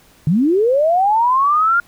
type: linear sweep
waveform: sine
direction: up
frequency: 140.1 to 1420 Hz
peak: -11 dBFS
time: 0.27-1.8 s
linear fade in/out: 2 ms
effects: pink hiss -50 dBFS RMS until 1.87 s